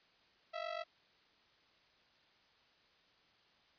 sawtooth ring-modulated tone, 658 Hz, E5, 3 cents flat, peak -33 dBFS, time 0.53-0.84 s, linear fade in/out 20 ms, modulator 23.7 Hz, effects white hiss -69 dBFS RMS until 3.78 s + resampled to 11025 Hz

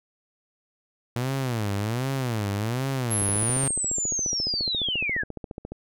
sawtooth tone with vibrato, 116.54 Hz, A#2, in tune, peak -21 dBFS, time 1.16-3.68 s, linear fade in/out 0 ms, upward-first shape sine, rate 1.3 Hz, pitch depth 270 cents each way
sine linear sweep, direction down, 11240 to 1569 Hz, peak -24 dBFS, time 3.1-5.24 s, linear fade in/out 20 ms
click train, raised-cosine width 2 ms, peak -21 dBFS, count 37, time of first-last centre 3.22-5.72 s, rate 14.4 Hz
effects none

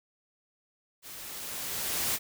white noise with level ramp, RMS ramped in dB -45 to -28 dBFS, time 1.02-2.19 s, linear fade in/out 50 ms, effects none

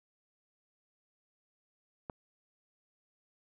click, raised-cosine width 1 ms, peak -25 dBFS, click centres 2.098 s, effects none

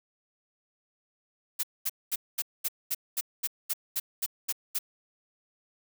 blue noise bursts, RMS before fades -29 dBFS, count 13, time 1.59-4.789 s, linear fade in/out 10 ms, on 43 ms, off 220 ms, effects none

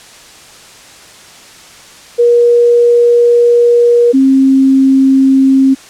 sine tone pair in turn, 476.8 / 267.6 Hz, A#4 / C4, +39 / +39 cents, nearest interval minor seventh, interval 1000 cents, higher first, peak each -4 dBFS, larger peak neither, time 2.18-4.13 / 4.13-5.75 s, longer first, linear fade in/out 20 ms, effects white hiss -36 dBFS RMS until 5.89 s + low-pass 8000 Hz 12 dB/octave

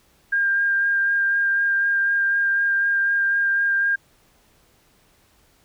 sine tone with vibrato, 1603 Hz, G6, 38 cents sharp, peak -17 dBFS, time 0.32-3.96 s, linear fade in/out 10 ms, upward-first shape sine, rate 4 Hz, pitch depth 13 cents each way, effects pink hiss -59 dBFS RMS until 5.64 s

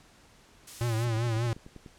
blue noise, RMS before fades -41 dBFS, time 0.67-1.05 s, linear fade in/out 5 ms
square tone with vibrato, 115.4 Hz, A#2, 17 cents flat, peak -27 dBFS, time 0.81-1.53 s, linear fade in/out 0 ms, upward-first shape triangle, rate 5.1 Hz, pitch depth 96 cents each way
click train, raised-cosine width 3 ms, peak -32 dBFS, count 9, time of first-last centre 1.07-1.862 s, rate 10.1 Hz
effects pink hiss -58 dBFS RMS until 1.98 s + low-pass 9000 Hz 12 dB/octave

